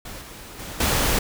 pink noise with level steps, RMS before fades -37 / -40 / -35 / -21 dBFS, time 0.05-1.19 s, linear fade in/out 5 ms, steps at 0.21 / 0.59 / 0.8 s, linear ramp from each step 5 ms, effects none

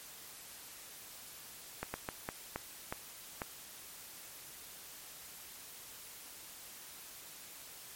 slowing click train, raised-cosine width 0.5 ms, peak -21 dBFS, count 7, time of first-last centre 1.83-3.418 s, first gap 110 ms, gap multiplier 1.35, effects white hiss -51 dBFS RMS until 7.95 s + MP3 64 kbps

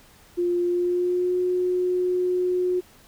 sine tone with pitch glide, 351 to 362.3 Hz, F4 to F#4, +9 to -36 cents, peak -20 dBFS, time 0.37-2.81 s, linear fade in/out 20 ms, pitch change +55 cents, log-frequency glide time 0.65-1.38 s, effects pink hiss -53 dBFS RMS until 3.07 s

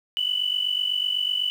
sine tone pair together, 2960 / 3008 Hz, F#7 / F#7, 0 / +28 cents, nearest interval unison, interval 28 cents, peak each -24 / -25 dBFS, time 0.17-1.5 s, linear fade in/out 0 ms, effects tanh soft clip ceiling -14 dBFS + 8-bit

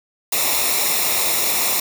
white noise with comb filter, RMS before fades -19 dBFS, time 0.32-1.8 s, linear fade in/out 5 ms, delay 0.64 ms, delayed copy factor -0.7, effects none

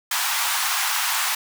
pink high-pass noise, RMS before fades -23 dBFS, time 0.11-1.35 s, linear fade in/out 5 ms, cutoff 810 Hz, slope 48 dB/octave, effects none

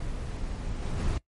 brown noise with level steps, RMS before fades -33 / -30 / -27 dBFS, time 0-1.18 s, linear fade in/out 5 ms, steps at 0.82 / 0.98 s, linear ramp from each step 5 ms, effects noise-tail reverb RT60 0.1 s tail -19 dB re dry + MP3 48 kbps

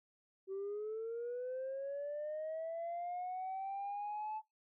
sine linear sweep, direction up, 380 to 873 Hz, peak -37 dBFS, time 0.47-4.42 s, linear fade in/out 50 ms, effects noise-tail reverb RT60 0.2 s tail -25 dB re dry + tanh soft clip ceiling -36 dBFS

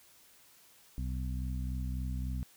harmonic tone, 63.6 Hz, C2, 48 cents flat, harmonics 1 / 2 / 3 / 4, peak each -34 / -40 / -44 / -46 dBFS, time 0.98-2.43 s, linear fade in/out 0 ms, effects white hiss -61 dBFS RMS until 2.56 s

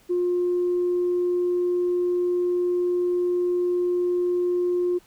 sine tone, 355.3 Hz, F4, 30 cents sharp, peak -19 dBFS, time 0.09-4.99 s, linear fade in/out 20 ms, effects tanh soft clip ceiling -16 dBFS + pink hiss -57 dBFS RMS until 5.06 s

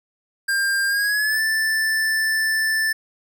square tone with pitch glide, 1598 to 1762.9 Hz, G6 to A6, +33 to +3 cents, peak -19 dBFS, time 0.48-2.93 s, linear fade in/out 10 ms, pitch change +170 cents, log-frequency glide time 0.87-1.41 s, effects none

